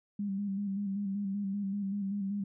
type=tone with vibrato; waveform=sine; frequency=199.1 Hz; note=G3; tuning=27 cents sharp; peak=-31 dBFS; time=0.19-2.44 s; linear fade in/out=5 ms; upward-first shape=square; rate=5.2 Hz; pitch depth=40 cents each way; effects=none